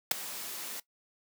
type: noise with ADSR envelope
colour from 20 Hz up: white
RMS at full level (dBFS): -22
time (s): 0.11-0.8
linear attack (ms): 4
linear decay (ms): 9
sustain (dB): -18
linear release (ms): 5
effects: noise-tail reverb RT60 0.1 s tail -19 dB re dry + high-pass 200 Hz 12 dB/octave